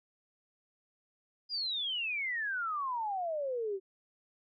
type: exponential sweep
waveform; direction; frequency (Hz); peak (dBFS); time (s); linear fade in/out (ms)
sine; down; 4978 to 373.1; -32; 1.49-3.8; 50
effects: none